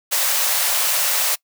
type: high-pass noise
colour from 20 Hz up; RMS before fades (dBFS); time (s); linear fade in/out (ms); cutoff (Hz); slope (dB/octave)
white; -19; 0.11-1.36; 20; 500; 96
effects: noise-tail reverb RT60 0.1 s tail -24 dB re dry